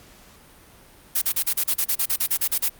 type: noise bursts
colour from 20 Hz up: blue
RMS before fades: -21 dBFS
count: 15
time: 1.15-2.688 s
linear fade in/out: 10 ms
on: 68 ms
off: 37 ms
effects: pink hiss -50 dBFS RMS until 2.79 s + Opus 48 kbps